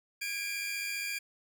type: tone cluster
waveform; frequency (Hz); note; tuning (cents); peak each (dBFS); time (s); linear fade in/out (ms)
sawtooth; 1642 / 2310 / 2405; G#6 / D7 / D7; -20 / -29 / +41; -39 / -37 / -32; 0.21-1.19; 10
effects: none